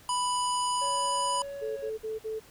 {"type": "harmonic tone", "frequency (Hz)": 989, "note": "B5", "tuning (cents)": 2, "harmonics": [1, 3, 5, 7, 9, 10], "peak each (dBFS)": [-27, -36, -39, -39, -39, -40], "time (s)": [0.09, 1.42], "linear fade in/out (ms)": 2}
{"type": "tone with pitch glide", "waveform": "triangle", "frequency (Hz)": [561, 553], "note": ["C#5", "C#5"], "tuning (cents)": [21, -4], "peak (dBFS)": -34, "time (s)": [0.81, 1.9], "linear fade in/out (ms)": 10, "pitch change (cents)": -25, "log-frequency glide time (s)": [1.62, 1.77]}
{"type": "tone bursts", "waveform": "sine", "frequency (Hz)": 438.2, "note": "A4", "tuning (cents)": -7, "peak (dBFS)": -31, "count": 4, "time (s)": [1.61, 2.4], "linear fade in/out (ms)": 20, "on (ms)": 160, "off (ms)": 50}
{"effects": ["pink hiss -55 dBFS RMS until 2.5 s"]}